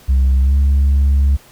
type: tone with pitch glide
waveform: sine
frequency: 66 to 69.44 Hz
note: C2 to C#2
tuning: +16 to +4 cents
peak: -7 dBFS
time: 0.08-1.37 s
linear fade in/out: 20 ms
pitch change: +88 cents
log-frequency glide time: 0.41-0.54 s
effects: tanh soft clip ceiling -8 dBFS + pink hiss -45 dBFS RMS until 1.51 s